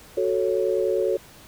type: chord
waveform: sine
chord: F# minor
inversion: none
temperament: equal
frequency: 370 / 440 / 554.4 Hz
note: F#4 / A4 / C#5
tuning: 0 / 0 / 0 cents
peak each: -24 / -24 / -25 dBFS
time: 0.17-1.17 s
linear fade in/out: 5 ms
effects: pink hiss -48 dBFS RMS until 1.47 s